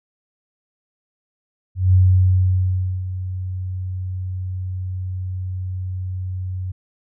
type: tone with ADSR envelope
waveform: sine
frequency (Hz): 92.5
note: F#2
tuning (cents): 0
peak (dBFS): -9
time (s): 1.75-6.72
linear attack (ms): 180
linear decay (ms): 1100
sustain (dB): -14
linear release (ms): 10
effects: none